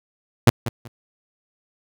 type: tone with echo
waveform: sawtooth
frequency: 118.3 Hz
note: A#2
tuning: 26 cents sharp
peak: -4 dBFS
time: 0.47-0.5 s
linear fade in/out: 5 ms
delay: 190 ms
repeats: 2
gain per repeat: -14 dB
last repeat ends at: 0.88 s
effects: none